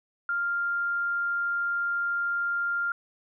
sine tone, 1396.9 Hz, F6, in tune, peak -25 dBFS, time 0.29-2.92 s, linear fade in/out 2 ms, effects none

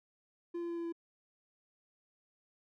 triangle tone with pitch steps, 344 / 342 / 340 / 338.1 / 336.1 Hz, F4 / F4 / F4 / E4 / E4, -26 / -36 / -46 / +44 / +34 cents, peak -34 dBFS, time 0.54-0.925 s, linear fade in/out 10 ms, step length 77 ms, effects none

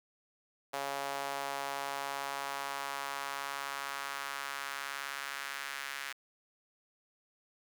sawtooth tone with high-pass filter sweep, 139.3 Hz, C#3, 9 cents sharp, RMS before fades -39 dBFS, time 0.73-6.13 s, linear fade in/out 10 ms, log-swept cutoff 680 to 1700 Hz, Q 1.7, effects none

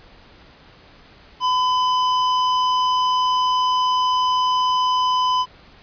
square tone, 1008 Hz, B5, 35 cents sharp, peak -17 dBFS, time 1.4-5.46 s, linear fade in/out 50 ms, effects pink hiss -48 dBFS RMS until 5.82 s + resampled to 11025 Hz

